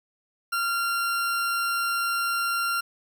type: tone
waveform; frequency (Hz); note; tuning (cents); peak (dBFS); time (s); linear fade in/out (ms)
40% pulse; 1382; F6; -19; -23; 0.52-2.81; 10
effects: 9-bit